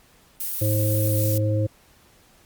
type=noise; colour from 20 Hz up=violet; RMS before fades=-28 dBFS; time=0.4-1.38 s; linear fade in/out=5 ms
type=harmonic tone; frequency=106.2 Hz; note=G#2; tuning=39 cents sharp; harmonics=1 / 3 / 5; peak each=-20 / -29 / -27 dBFS; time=0.61-1.67 s; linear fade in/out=10 ms
effects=pink hiss -56 dBFS RMS until 2.45 s + Opus 48 kbps